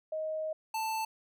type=tone pair in turn; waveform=sine / square; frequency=627 / 883.4 Hz; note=D#5 / A5; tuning=+13 / +7 cents; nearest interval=tritone; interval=594 cents; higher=second; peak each=-32 / -32 dBFS; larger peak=neither; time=0.12-0.53 / 0.74-1.05 s; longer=first; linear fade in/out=5 ms; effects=none